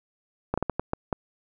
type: slowing click train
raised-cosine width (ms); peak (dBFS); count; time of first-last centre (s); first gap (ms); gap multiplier
1; -11; 7; 0.54-1.128; 36; 1.4
effects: none